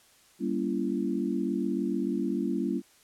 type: chord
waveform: sine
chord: G diminished seventh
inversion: none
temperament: just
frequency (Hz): 196 / 235.2 / 282.2 / 338.7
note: G3 / Bb3 / Db4 / Fb4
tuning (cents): 0 / +16 / +31 / +47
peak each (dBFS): -32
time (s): 0.39-2.82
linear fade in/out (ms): 50
effects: white hiss -60 dBFS RMS until 3.03 s + low-pass 11000 Hz 12 dB/octave